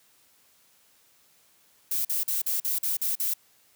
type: noise bursts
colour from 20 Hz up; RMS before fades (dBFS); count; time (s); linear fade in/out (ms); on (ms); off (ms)
violet; -27; 8; 1.91-3.338; 5; 140; 44
effects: white hiss -62 dBFS RMS until 3.75 s + high-pass 60 Hz 12 dB/octave